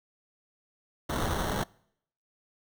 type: noise with sample-and-hold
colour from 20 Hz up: pink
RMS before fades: -30 dBFS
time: 1.09-1.64 s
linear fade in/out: 10 ms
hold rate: 2450 Hz
effects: noise-tail reverb RT60 0.7 s tail -25 dB re dry